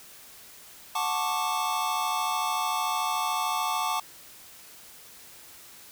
square chord, D major seventh, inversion first, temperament just, 734.2 / 881 / 1101.2 / 1174.7 Hz, F#5 / A5 / C#6 / D6, -14 / +2 / -12 / 0 cents, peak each -34 / -31 / -33 / -32 dBFS, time 0.95-4 s, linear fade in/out 5 ms, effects white hiss -49 dBFS RMS until 5.91 s

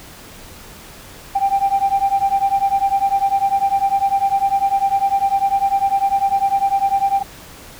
sine beating tone pair, 784 / 794 Hz, G5 / G5, 0 / +22 cents, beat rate 10 Hz, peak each -16 dBFS, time 1.35-7.23 s, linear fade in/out 10 ms, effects tanh soft clip ceiling -8 dBFS + pink hiss -39 dBFS RMS until 7.79 s

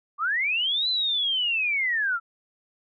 sine linear two-way sweep, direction up then down, 1122 to 4071 to 1313 Hz, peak -22 dBFS, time 0.18-2.2 s, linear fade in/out 50 ms, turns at 0.89 s, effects none

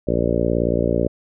harmonic tone, 58.27 Hz, A#1, in tune, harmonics 1 / 2 / 3 / 4 / 5 / 6 / 7 / 8 / 9 / 10, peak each -26 / -26 / -26 / -26 / -26 / -26 / -26 / -26 / -26 / -26 dBFS, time 0.07-1.08 s, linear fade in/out 10 ms, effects none

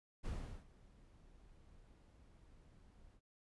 brown noise with ADSR envelope, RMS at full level -42 dBFS, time 0.23-3.21 s, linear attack 31 ms, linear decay 380 ms, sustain -21 dB, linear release 63 ms, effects resampled to 24000 Hz

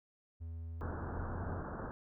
triangle tone with pitch glide, 82.41 to 88.84 Hz, E2 to F2, 0 to +30 cents, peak -39 dBFS, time 0.4-1.6 s, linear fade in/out 20 ms, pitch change +130 cents, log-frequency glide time 1.03-1.47 s
pink low-pass noise, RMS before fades -42 dBFS, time 0.81-1.91 s, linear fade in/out 0 ms, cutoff 1600 Hz, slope 96 dB/octave
effects none

